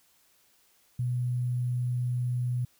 sine tone with sample-and-hold, 123.47 Hz, B2, in tune, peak -26 dBFS, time 0.99-2.65 s, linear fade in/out 5 ms, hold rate 11025 Hz, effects white hiss -65 dBFS RMS until 2.79 s

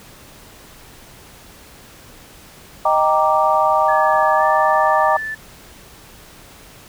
sine chord, Eb major seventh, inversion none, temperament equal, 622.3 / 784 / 932.3 / 1174.7 Hz, Eb5 / G5 / Bb5 / D6, 0 / 0 / 0 / 0 cents, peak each -18 dBFS, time 2.85-5.17 s, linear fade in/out 5 ms
sine tone with pitch glide, 1703 to 1754.9 Hz, G#6 to A6, +43 to -5 cents, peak -23 dBFS, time 3.88-5.35 s, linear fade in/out 10 ms, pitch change +52 cents, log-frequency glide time 4.37-4.43 s
effects pink hiss -43 dBFS RMS until 6.88 s

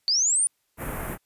sine linear sweep, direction up, 4435 to 9510 Hz, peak -19 dBFS, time 0.08-0.47 s, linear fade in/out 0 ms
pink band-stop noise, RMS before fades -32 dBFS, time 0.77-1.18 s, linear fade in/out 50 ms, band 2100 to 10000 Hz, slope 24 dB/octave
effects white hiss -72 dBFS RMS until 1.25 s + resampled to 32000 Hz

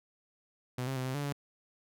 sawtooth tone with pitch steps, 126 / 133.6 / 128.8 / 130.3 / 144.3 / 142.5 Hz, B2 / C3 / C3 / C3 / D3 / C#3, +35 / +36 / -27 / -7 / -30 / +48 cents, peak -29 dBFS, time 0.78-1.326 s, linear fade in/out 5 ms, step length 91 ms, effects none

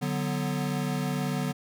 square chord, B minor, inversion first, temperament equal, 146.83 / 185 / 246.9 Hz, D3 / F#3 / B3, 0 / 0 / 0 cents, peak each -31 / -33 / -33 dBFS, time 0.01-1.53 s, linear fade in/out 20 ms, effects none

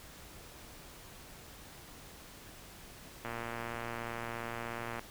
click train, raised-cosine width 0.5 ms, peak -24 dBFS, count 205, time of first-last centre 3.25-4.994 s, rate 117 Hz, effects pink hiss -52 dBFS RMS until 5.1 s

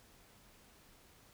silence, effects pink hiss -63 dBFS RMS until 1.33 s

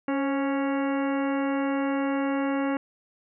harmonic tone with a mistuned harmonic, 277.2 Hz, C#4, in tune, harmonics 1 / 2 / 3 / 4 / 5 / 6 / 7 / 8 / 10, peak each -25 / -31 / -35 / -37 / -39 / -41 / -42 / -43 / -45 dBFS, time 0.08-2.77 s, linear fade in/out 2 ms, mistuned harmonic 2, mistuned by -43 cents, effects none

